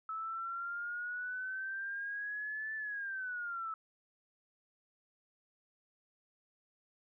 sine exponential two-way sweep, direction up then down, 1299 to 1760 to 1299 Hz, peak -37 dBFS, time 0.09-3.74 s, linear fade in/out 2 ms, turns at 2.75 s, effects none

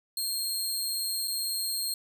20% pulse tone with dropouts, 4226 Hz, C8, 16 cents sharp, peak -23 dBFS, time 0.17-1.94 s, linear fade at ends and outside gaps 2 ms, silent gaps 1.275-1.279 s, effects none

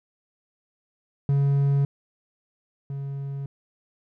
triangle tone pair in turn, 140 / 138.79 Hz, C#3 / C#3, +18 / +2 cents, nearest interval unison, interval 16 cents, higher first, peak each -16 / -27 dBFS, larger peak first, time 1.29-1.85 / 2.9-3.46 s, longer neither, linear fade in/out 2 ms, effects none

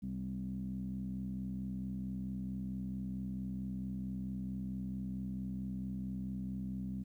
15% pulse tone with low-pass filter, 64.5 Hz, C2, 24 cents flat, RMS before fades -40 dBFS, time 0.02-7.04 s, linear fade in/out 20 ms, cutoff 220 Hz, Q 8.5, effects 12-bit

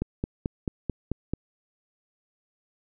click train, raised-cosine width 3 ms, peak -14 dBFS, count 7, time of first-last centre 0.02-1.336 s, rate 4.56 Hz, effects none

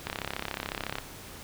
click train, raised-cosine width 0.3 ms, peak -15 dBFS, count 32, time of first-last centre 0.07-0.984 s, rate 33.9 Hz, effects pink hiss -45 dBFS RMS until 1.43 s

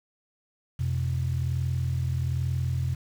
sine tone pair together, 87.31 / 128.47 Hz, F2 / C3, 0 / -31 cents, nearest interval perfect fifth, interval 669 cents, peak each -27 / -26 dBFS, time 0.79-2.95 s, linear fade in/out 10 ms, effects tanh soft clip ceiling -18 dBFS + 8-bit

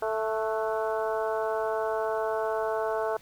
harmonic tone with a mistuned harmonic, 220 Hz, A3, in tune, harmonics 2 / 3 / 4 / 5 / 6 / 7, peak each -30 / -30 / -34 / -37 / -40 / -40 dBFS, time 0.02-3.17 s, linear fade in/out 5 ms, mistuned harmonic 7, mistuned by -50 cents, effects pink hiss -55 dBFS RMS until 3.21 s

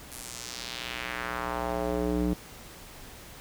square tone with band-pass filter sweep, 60.6 Hz, B1, 32 cents flat, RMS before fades -32 dBFS, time 0.11-2.34 s, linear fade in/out 10 ms, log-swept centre 11000 to 250 Hz, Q 1.6, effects pink hiss -47 dBFS RMS until 3.4 s

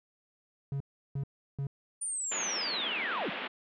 triangle tone bursts, 138.59 Hz, C#3, in tune, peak -29 dBFS, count 3, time 0.72-1.669 s, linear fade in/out 2 ms, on 83 ms, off 350 ms
sine linear sweep, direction down, 9397 to 126.9 Hz, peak -32 dBFS, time 2.01-3.3 s, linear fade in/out 10 ms
white band-pass noise, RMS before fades -38 dBFS, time 2.31-3.48 s, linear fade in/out 10 ms, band 180 to 3300 Hz, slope 48 dB/octave
effects none

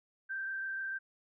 sine tone with frequency modulation, 1568 Hz, G6, in tune, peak -35 dBFS, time 0.29-0.99 s, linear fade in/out 20 ms, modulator 26.7 Hz, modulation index 0.87, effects none

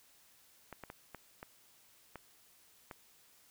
clicks, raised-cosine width 0.5 ms, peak -30 dBFS, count 7, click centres 0.727 / 0.837 / 0.901 / 1.147 / 1.429 / 2.157 / 2.912 s, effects white hiss -65 dBFS RMS until 3.5 s

